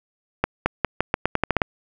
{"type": "accelerating click train", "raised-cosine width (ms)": 0.5, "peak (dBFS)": -3, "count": 11, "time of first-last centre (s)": [0.44, 1.618], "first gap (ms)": 220, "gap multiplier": 0.85, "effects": []}